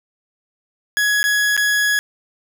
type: tone with dropouts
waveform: 40% pulse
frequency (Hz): 1676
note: G#6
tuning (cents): +15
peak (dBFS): -14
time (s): 0.97-1.99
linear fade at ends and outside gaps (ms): 0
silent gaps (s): 1.23-1.24 / 1.566-1.576
effects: none